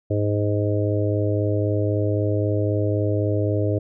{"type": "harmonic tone", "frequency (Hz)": 103.83, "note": "G#2", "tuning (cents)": 0, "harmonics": [1, 3, 4, 5, 6], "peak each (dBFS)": [-21, -26, -27, -28, -29], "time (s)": [0.1, 3.79], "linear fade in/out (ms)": 10, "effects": []}